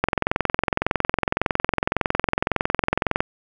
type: click train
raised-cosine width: 0.5 ms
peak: -3 dBFS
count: 70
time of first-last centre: 0.04-3.205 s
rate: 21.8 Hz
effects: none